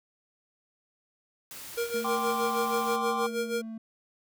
white noise, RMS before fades -43 dBFS, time 1.51-2.96 s, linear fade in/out 0 ms
square tone with tremolo, 470 Hz, A#4, 14 cents sharp, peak -27 dBFS, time 1.77-3.62 s, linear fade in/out 10 ms, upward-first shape sine, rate 6.3 Hz, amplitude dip 75%
triangle tone, 223.4 Hz, A3, 27 cents sharp, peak -34 dBFS, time 1.94-3.78 s, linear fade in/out 5 ms
triangle chord, G suspended fourth, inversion none, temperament equal with one note detuned, 779.5 / 1046.5 / 1174.7 Hz, G5 / C6 / D6, -10 / 0 / 0 cents, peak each -31 dBFS, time 2.04-3.27 s, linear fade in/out 10 ms
effects none

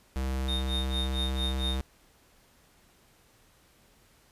square tone, 65.7 Hz, C2, 8 cents sharp, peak -29 dBFS, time 0.16-1.81 s, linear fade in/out 0 ms
triangle tone with tremolo, 3670 Hz, A#7, 28 cents flat, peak -28 dBFS, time 0.48-1.8 s, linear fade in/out 5 ms, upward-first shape sine, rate 4.4 Hz, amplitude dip 95%
effects pink hiss -62 dBFS RMS until 4.31 s + resampled to 32000 Hz

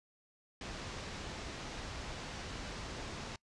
pink low-pass noise, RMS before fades -44 dBFS, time 0.61-3.36 s, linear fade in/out 2 ms, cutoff 6500 Hz, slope 24 dB/octave, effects noise-tail reverb RT60 0.1 s tail -23 dB re dry + resampled to 24000 Hz

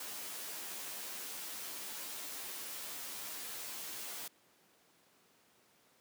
white noise with comb filter, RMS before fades -44 dBFS, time 0-4.28 s, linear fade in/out 5 ms, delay 12 ms, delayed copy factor -1, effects pink hiss -68 dBFS RMS until 6 s + high-pass 200 Hz 12 dB/octave

